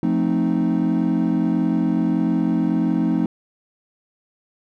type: chord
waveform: triangle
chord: F dominant seventh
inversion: none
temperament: equal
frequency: 174.61 / 220 / 261.6 / 311.1 Hz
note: F3 / A3 / C4 / Eb4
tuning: 0 / 0 / 0 / 0 cents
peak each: -20 dBFS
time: 0.03-3.26 s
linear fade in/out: 2 ms
effects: tanh soft clip ceiling -8 dBFS